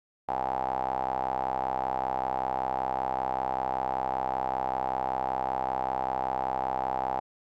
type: tone with band-pass filter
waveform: sawtooth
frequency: 65.2 Hz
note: C2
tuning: 5 cents flat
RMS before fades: -30 dBFS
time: 0.28-7.2 s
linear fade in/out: 10 ms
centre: 810 Hz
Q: 8.4
effects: none

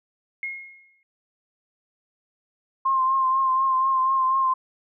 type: tone with exponential decay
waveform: sine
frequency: 2154 Hz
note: C7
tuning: 50 cents sharp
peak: -25 dBFS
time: 0.43-1.03 s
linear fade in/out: 1 ms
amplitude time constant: 130 ms
type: tone with vibrato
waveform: sine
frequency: 1056 Hz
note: C6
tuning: 16 cents sharp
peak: -18 dBFS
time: 2.85-4.54 s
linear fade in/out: 10 ms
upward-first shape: triangle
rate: 4.1 Hz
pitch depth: 36 cents each way
effects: none

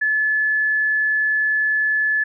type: tone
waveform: sine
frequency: 1725 Hz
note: A6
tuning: 35 cents flat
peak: -16 dBFS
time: 0.01-2.24 s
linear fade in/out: 10 ms
effects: none

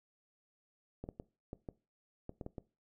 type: clicks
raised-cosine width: 2 ms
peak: -29 dBFS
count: 9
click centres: 1.04 / 1.089 / 1.199 / 1.531 / 1.688 / 2.294 / 2.412 / 2.464 / 2.582 s
effects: noise-tail reverb RT60 0.3 s tail -20 dB re dry

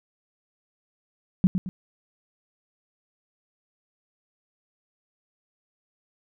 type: tone with echo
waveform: sine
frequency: 185 Hz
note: F#3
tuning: in tune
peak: -13 dBFS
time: 1.44-1.47 s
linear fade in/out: 0 ms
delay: 110 ms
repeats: 2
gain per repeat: -8 dB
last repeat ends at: 1.69 s
effects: none

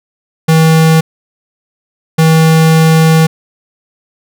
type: tone bursts at uneven times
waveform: square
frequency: 160.5 Hz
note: E3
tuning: 46 cents flat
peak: -5 dBFS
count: 2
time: 0.48-1.01 / 2.18-3.27 s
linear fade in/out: 10 ms
effects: none

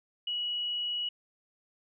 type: tone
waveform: sine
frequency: 2925 Hz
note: F#7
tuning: 21 cents flat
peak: -30 dBFS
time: 0.27-1.09 s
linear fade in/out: 5 ms
effects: none

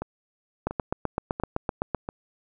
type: two click trains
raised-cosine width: 1 ms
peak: -11 / -17 dBFS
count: 11 / 4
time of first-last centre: 0.67-1.947 / 0.02-2.089 s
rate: 7.83 / 1.45 Hz
effects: none

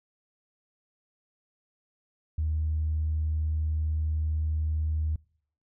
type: tone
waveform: sine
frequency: 77.78 Hz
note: D#2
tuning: in tune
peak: -24 dBFS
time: 2.38-5.16 s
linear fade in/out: 5 ms
effects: noise-tail reverb RT60 0.6 s tail -26 dB re dry + tanh soft clip ceiling -20 dBFS

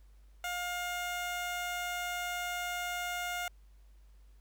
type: tone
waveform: 15% pulse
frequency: 710 Hz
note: F5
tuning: 28 cents sharp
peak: -28 dBFS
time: 0.44-3.48 s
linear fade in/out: 2 ms
effects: added 50 Hz sine -55 dBFS peak until 4.4 s + pink hiss -73 dBFS RMS until 4.4 s

